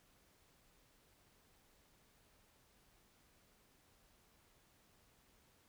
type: silence
effects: pink hiss -71 dBFS RMS until 5.68 s